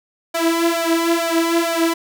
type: tone with flanger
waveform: sawtooth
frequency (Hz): 333.7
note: E4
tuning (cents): +21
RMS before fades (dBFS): -18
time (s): 0.34-1.94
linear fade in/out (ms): 10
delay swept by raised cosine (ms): 1.3 to 4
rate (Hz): 2.2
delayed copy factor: +0.85
effects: none